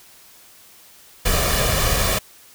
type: noise with comb filter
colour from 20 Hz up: pink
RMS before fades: -19 dBFS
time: 1.25-2.19 s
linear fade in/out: 10 ms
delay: 1.7 ms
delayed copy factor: +0.6
effects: white hiss -48 dBFS RMS until 2.54 s

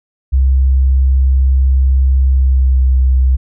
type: tone with pitch glide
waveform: sine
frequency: 66 to 64.64 Hz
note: C2 to C2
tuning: +16 to -20 cents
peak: -7 dBFS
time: 0.32-3.37 s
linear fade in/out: 20 ms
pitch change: -36 cents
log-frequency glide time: 2.31-2.84 s
effects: none

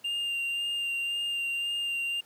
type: tone with vibrato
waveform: triangle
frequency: 2794 Hz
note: F7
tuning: in tune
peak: -27 dBFS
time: 0.04-2.21 s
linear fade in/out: 10 ms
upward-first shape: sine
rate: 1.9 Hz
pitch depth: 16 cents each way
effects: pink hiss -59 dBFS RMS until 2.25 s + high-pass 200 Hz 12 dB/octave

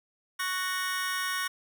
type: chord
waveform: sawtooth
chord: F# major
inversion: second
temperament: just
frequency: 1110 / 1480 / 1850 Hz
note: C#6 / F#6 / A#6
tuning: +2 / 0 / -14 cents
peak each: -30 dBFS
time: 0.39-1.48 s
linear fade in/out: 10 ms
effects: none

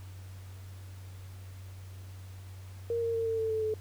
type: tone with pitch steps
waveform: sine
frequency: 466.2 / 460.6 / 455 / 449.5 / 444.1 / 438.8 / 433.5 Hz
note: A#4 / A#4 / A#4 / A4 / A4 / A4 / A4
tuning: 0 / -21 / -42 / +37 / +16 / -5 / -26 cents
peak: -28 dBFS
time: 2.9-3.74 s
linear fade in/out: 2 ms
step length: 120 ms
effects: added 94 Hz sine -43 dBFS peak until 3.8 s + pink hiss -57 dBFS RMS until 3.8 s

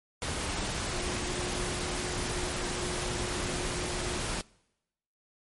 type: tone in noise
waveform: sine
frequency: 359 Hz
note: F4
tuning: 48 cents sharp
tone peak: -38 dBFS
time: 0.93-4.19 s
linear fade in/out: 0 ms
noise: pink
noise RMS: -33 dBFS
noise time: 0.22-4.41 s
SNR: -8 dB
effects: noise-tail reverb RT60 0.9 s tail -24 dB re dry + MP3 48 kbps

